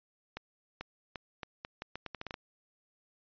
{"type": "accelerating click train", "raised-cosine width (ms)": 0.3, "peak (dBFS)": -23, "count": 13, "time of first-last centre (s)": [0.37, 2.341], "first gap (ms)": 440, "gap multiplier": 0.79, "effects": ["resampled to 11025 Hz"]}